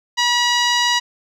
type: tone with low-pass filter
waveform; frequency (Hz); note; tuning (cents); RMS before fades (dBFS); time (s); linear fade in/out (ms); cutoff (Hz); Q
10% pulse; 966; B5; -39; -17; 0.17-1; 20; 5900; 0.83
effects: none